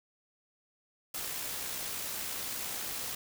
white noise with amplitude modulation, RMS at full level -36 dBFS, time 1.14-3.15 s, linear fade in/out 5 ms, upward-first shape sine, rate 60 Hz, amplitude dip 35%, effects none

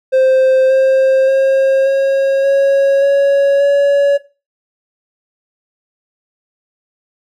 triangle tone with pitch steps, 523.3 / 530 / 536.8 / 543.6 / 550.6 / 557.6 / 564.8 Hz, C5 / C5 / C5 / C#5 / C#5 / C#5 / C#5, 0 / +22 / +44 / -34 / -12 / +10 / +32 cents, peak -6 dBFS, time 0.12-4.18 s, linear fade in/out 20 ms, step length 580 ms, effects noise-tail reverb RT60 0.3 s tail -17 dB re dry

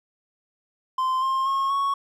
triangle tone with pitch steps, 1038 / 1061 / 1084.6 / 1108.7 Hz, C6 / C6 / C#6 / C#6, -14 / +24 / -38 / 0 cents, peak -19 dBFS, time 0.98-1.94 s, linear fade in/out 5 ms, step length 240 ms, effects none

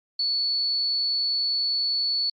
sine tone, 4435 Hz, C#8, in tune, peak -22 dBFS, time 0.19-2.3 s, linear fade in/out 5 ms, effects Opus 48 kbps

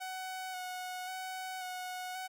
sawtooth tone with vibrato, 741 Hz, F#5, 2 cents sharp, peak -35 dBFS, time 0-2.28 s, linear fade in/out 20 ms, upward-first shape square, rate 0.93 Hz, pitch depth 17 cents each way, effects none

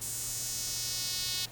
sawtooth tone with high-pass filter sweep, 367.2 Hz, F#4, 13 cents flat, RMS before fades -35 dBFS, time 0.01-1.46 s, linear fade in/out 10 ms, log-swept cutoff 8100 to 4000 Hz, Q 2, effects added 117 Hz sine -50 dBFS peak until 1.51 s + pink hiss -50 dBFS RMS until 1.51 s

